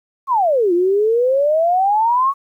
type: exponential two-way sweep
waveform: sine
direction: down then up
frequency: 1128 to 340.5 to 1128 Hz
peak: -12 dBFS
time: 0.27-2.34 s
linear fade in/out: 50 ms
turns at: 0.73 s
effects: 9-bit